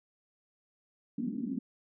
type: band-pass noise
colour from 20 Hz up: white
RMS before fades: -35 dBFS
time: 1.18-1.59 s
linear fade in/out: 5 ms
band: 190 to 280 Hz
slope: 48 dB/octave
effects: none